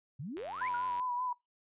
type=exponential sweep; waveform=sine; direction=up; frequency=121.4 to 2456 Hz; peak=-38 dBFS; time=0.19-0.69 s; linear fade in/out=10 ms
type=click train; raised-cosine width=0.3 ms; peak=-33 dBFS; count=59; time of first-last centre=0.37-0.996 s; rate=92.6 Hz
type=tone with vibrato; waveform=sine; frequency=990 Hz; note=B5; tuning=4 cents sharp; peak=-32 dBFS; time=0.61-1.33 s; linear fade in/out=5 ms; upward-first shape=sine; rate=5.2 Hz; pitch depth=40 cents each way
type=tone with exponential decay; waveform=sine; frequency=1433 Hz; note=F6; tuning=44 cents sharp; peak=-35 dBFS; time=0.74-1 s; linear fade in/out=2 ms; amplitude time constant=56 ms
effects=noise-tail reverb RT60 0.2 s tail -25 dB re dry + resampled to 8000 Hz